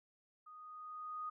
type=tone with level ramp; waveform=sine; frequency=1241 Hz; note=D#6; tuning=5 cents flat; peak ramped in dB=-53 to -39 dBFS; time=0.46-1.3 s; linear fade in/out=10 ms; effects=none